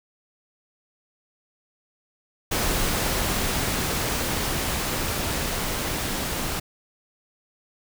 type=noise with level ramp; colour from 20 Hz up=pink; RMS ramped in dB=-24 to -28 dBFS; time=2.51-6.6 s; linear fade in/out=10 ms; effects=none